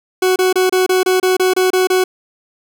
40% pulse tone bursts, 371 Hz, F#4, 5 cents sharp, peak -10 dBFS, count 11, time 0.22-2.04 s, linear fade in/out 5 ms, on 140 ms, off 28 ms, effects none

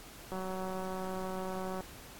click train, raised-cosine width 1 ms, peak -26 dBFS, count 279, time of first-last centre 0.32-1.807 s, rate 187 Hz, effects pink hiss -51 dBFS RMS until 2.19 s + AAC 64 kbps

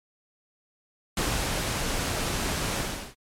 pink noise with ADSR envelope, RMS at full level -26 dBFS, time 1.17-3.15 s, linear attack 3 ms, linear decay 300 ms, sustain -2 dB, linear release 380 ms, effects low-pass 11000 Hz 12 dB/octave + MP3 96 kbps

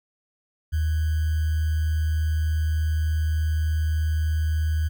sine tone with sample-and-hold, 78.3 Hz, D#2, 11 cents sharp, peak -20 dBFS, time 0.72-4.89 s, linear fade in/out 20 ms, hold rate 1575 Hz, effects none

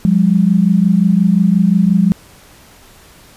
sine tone pair together, 177.22 / 202.9 Hz, F3 / G#3, +26 / -40 cents, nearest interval major second, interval 234 cents, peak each -11 dBFS, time 0.05-2.12 s, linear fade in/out 0 ms, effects pink hiss -43 dBFS RMS until 3.36 s + resampled to 32000 Hz

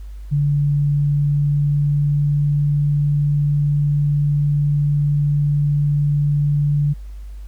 sine tone with pitch glide, 144.5 to 145.59 Hz, D3 to D3, -28 to -15 cents, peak -14 dBFS, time 0.31-6.94 s, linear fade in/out 20 ms, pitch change +13 cents, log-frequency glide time 0.86-2.69 s, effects added 50 Hz sine -30 dBFS peak until 7.47 s + pink hiss -56 dBFS RMS until 7.47 s

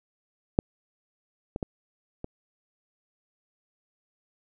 clicks, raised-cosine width 2 ms, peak -6 / -18 / -16 / -21 dBFS, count 4, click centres 0.589 / 1.561 / 1.628 / 2.244 s, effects none

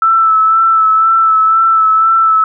sine tone with vibrato, 1318.5 Hz, E6, in tune, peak -6 dBFS, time 0.02-2.44 s, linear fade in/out 2 ms, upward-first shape sine, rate 2 Hz, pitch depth 25 cents each way, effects none

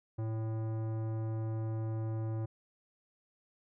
sine tone with tanh clipping, 111 Hz, A2, 16 cents sharp, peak -35 dBFS, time 0.18-2.46 s, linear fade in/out 10 ms, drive 16 dB, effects none

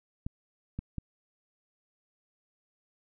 clicks, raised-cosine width 5 ms, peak -22 dBFS, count 3, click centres 0.265 / 0.79 / 0.983 s, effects none

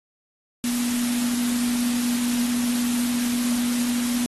sine tone in noise, 241.8 Hz, B3, 36 cents flat, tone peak -22 dBFS, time 0.64-4.26 s, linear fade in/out 0 ms, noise white, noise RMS -30 dBFS, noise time 0.64-4.26 s, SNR +5 dB, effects AAC 32 kbps

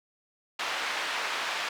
pink band-pass noise, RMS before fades -32 dBFS, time 0.59-1.69 s, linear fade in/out 5 ms, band 960 to 3600 Hz, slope 12 dB/octave, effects none

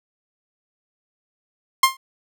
sawtooth tone with exponential decay, 1059 Hz, C6, 21 cents sharp, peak -4 dBFS, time 1.83-1.97 s, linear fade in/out 5 ms, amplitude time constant 30 ms, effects none

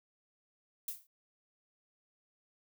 violet noise with exponential decay, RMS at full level -35 dBFS, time 0.88-1.07 s, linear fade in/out 2 ms, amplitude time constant 41 ms, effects none

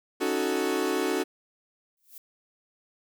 40% pulse chord, D# half-diminished seventh, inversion third, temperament equal, 277.2 / 311.1 / 370 / 440 Hz, C#4 / D#4 / F#4 / A4, 0 / 0 / 0 / 0 cents, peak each -31 / -31 / -28 / -30 dBFS, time 0.2-1.24 s, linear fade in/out 20 ms
violet noise with exponential growth, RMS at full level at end -41 dBFS, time 1.97-2.18 s, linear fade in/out 2 ms, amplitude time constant 45 ms
effects none

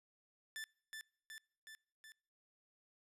sawtooth tone with echo, 1760 Hz, A6, in tune, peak -40 dBFS, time 0.56-0.64 s, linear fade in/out 0 ms, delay 370 ms, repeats 4, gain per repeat -3 dB, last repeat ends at 2.12 s, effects noise-tail reverb RT60 0.6 s tail -26 dB re dry + resampled to 32000 Hz

